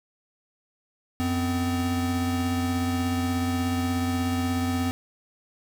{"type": "tone pair together", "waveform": "square", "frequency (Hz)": [90.5, 254.9], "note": ["F#2", "C4"], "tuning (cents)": [-38, -45], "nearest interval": "octave + tritone", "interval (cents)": 1793, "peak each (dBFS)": [-29, -26], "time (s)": [1.2, 4.91], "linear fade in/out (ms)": 0, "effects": []}